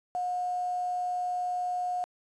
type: tone with quantisation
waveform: sine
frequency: 721 Hz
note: F#5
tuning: 45 cents flat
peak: -28 dBFS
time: 0.15-2.04 s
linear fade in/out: 0 ms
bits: 8
effects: resampled to 22050 Hz